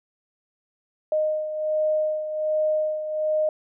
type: beating tone pair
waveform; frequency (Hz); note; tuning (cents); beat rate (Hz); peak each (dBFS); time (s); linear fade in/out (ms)
sine; 617 / 618.3; D#5 / D#5; -15 / -11; 1.3; -22 / -29; 1.12-3.49; 2
effects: none